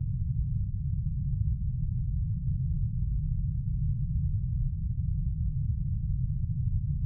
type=low-pass noise; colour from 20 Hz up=white; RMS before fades=-29 dBFS; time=0-7.05 s; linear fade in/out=0 ms; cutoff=150 Hz; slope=48 dB/octave; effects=none